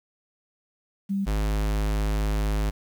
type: tone pair in turn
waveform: sine / square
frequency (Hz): 196.9 / 52.15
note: G3 / G#1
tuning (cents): +8 / +8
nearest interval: octave + major seventh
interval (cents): 2300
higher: first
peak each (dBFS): -23 / -23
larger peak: neither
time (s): 1.09-1.26 / 1.26-2.71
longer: second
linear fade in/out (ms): 20
effects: 9-bit